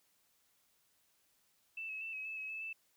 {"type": "tone with pitch steps", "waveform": "sine", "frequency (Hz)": [2655, 2575, 2663, 2552, 2616, 2561, 2612, 2642], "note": ["E7", "E7", "E7", "D#7", "E7", "D#7", "E7", "E7"], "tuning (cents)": [12, -41, 17, 43, -14, 49, -17, 3], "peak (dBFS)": -40, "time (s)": [1.77, 2.73], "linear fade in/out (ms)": 5, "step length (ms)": 120, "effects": ["white hiss -74 dBFS RMS until 2.96 s"]}